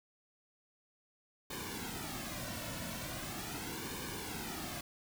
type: noise with flanger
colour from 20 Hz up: pink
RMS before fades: -42 dBFS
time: 1.5-4.81 s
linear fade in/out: 5 ms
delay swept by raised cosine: 1.5 to 2.49 ms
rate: 0.4 Hz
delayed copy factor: -0.7
effects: none